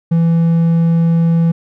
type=tone; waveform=triangle; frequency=166.5 Hz; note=E3; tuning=18 cents sharp; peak=-7 dBFS; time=0.11-1.52 s; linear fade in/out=10 ms; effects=none